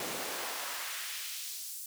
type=noise with high-pass filter sweep; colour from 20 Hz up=pink; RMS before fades=-39 dBFS; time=0-1.86 s; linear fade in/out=2 ms; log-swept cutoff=250 to 8600 Hz; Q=0.9; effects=none